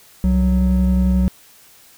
triangle tone pair together, 65.41 / 185 Hz, C2 / F#3, 0 / 0 cents, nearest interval octave + tritone, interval 1800 cents, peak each -13 dBFS, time 0.24-1.28 s, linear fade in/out 0 ms, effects tanh soft clip ceiling -4 dBFS + white hiss -48 dBFS RMS until 1.97 s

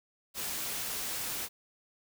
white noise, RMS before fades -36 dBFS, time 0.34-1.49 s, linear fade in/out 50 ms, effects none

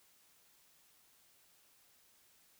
silence, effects white hiss -68 dBFS RMS until 2.59 s

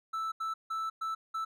triangle tone bursts at uneven times, 1318.5 Hz, E6, in tune, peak -30 dBFS, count 5, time 0.13-0.32 / 0.4-0.54 / 0.7-0.9 / 1.01-1.15 / 1.34-1.45 s, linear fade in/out 10 ms, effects none

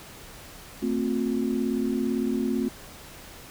sine tone cluster, 224.7 / 262.5 / 358.1 Hz, A3 / C4 / F4, +37 / +6 / +43 cents, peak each -27 / -27 / -30 dBFS, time 0.82-2.69 s, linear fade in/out 10 ms, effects pink hiss -45 dBFS RMS until 3.5 s

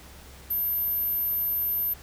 sine tone, 12990 Hz, G#9, 39 cents flat, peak -24 dBFS, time 0.5-1.94 s, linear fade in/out 10 ms, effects added 67 Hz sine -49 dBFS peak until 2.02 s + pink hiss -49 dBFS RMS until 2.02 s

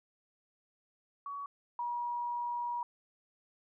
sine tone pair in turn, 1128 / 959.1 Hz, C#6 / A#5, +30 / +49 cents, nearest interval minor third, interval 281 cents, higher first, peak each -38 / -33 dBFS, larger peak second, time 1.26-1.46 / 1.79-2.83 s, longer second, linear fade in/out 2 ms, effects none

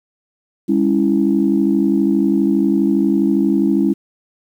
sine chord, C# minor, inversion second, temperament equal with one note detuned, 202.4 / 277.2 / 329.6 Hz, G#3 / C#4 / E4, -44 / 0 / 0 cents, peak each -16 dBFS, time 0.68-3.94 s, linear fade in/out 20 ms, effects tanh soft clip ceiling -3 dBFS + 8-bit

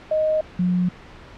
sine tone pair in turn, 622.3 / 179.74 Hz, D#5 / F#3, 0 / -50 cents, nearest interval octave + minor seventh, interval 2150 cents, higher first, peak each -17 dBFS, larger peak neither, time 0.11-0.41 / 0.59-0.89 s, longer neither, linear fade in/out 5 ms, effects pink hiss -43 dBFS RMS until 1.37 s + low-pass 3000 Hz 12 dB/octave

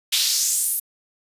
pink noise with high-pass filter sweep, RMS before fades -21 dBFS, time 0.12-0.8 s, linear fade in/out 10 ms, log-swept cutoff 3300 to 12000 Hz, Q 2.4, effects resampled to 32000 Hz

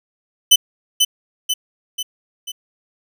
sawtooth tone with echo, 3020 Hz, F#7, 35 cents sharp, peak -3 dBFS, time 0.51-0.56 s, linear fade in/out 10 ms, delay 490 ms, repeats 4, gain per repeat -5 dB, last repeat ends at 2.52 s, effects none

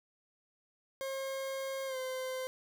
40% pulse tone with pitch glide, 537 to 517.2 Hz, C5 to C5, +45 to -20 cents, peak -35 dBFS, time 1.01-2.47 s, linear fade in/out 0 ms, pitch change -65 cents, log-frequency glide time 1.86-1.97 s, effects 12-bit

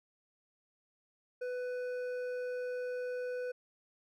triangle tone with hard clipping, 497.6 Hz, B4, 13 cents sharp, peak -37 dBFS, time 1.41-3.52 s, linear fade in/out 10 ms, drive 11 dB, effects none

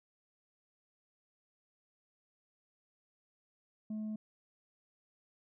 triangle tone with tanh clipping, 215.3 Hz, A3, 37 cents flat, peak -37 dBFS, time 3.9-4.16 s, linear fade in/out 5 ms, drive 7 dB, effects none

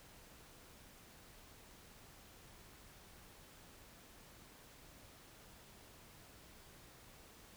silence, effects pink hiss -60 dBFS RMS until 7.56 s

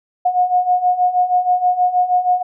sine beating tone pair, 720 / 726.3 Hz, F#5 / F#5, -47 / -32 cents, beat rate 6.3 Hz, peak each -18 / -14 dBFS, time 0.25-2.43 s, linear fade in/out 10 ms, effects none

